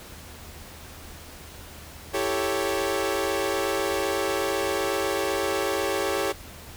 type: chord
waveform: sawtooth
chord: A dominant seventh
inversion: second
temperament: equal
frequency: 329.6 / 392 / 440 / 554.4 Hz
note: E4 / G4 / A4 / C#5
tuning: 0 / 0 / 0 / 0 cents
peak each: -29 / -24 / -27 / -25 dBFS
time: 2.13-6.33 s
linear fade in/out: 20 ms
effects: added 78 Hz sine -47 dBFS peak until 6.76 s + pink hiss -44 dBFS RMS until 6.76 s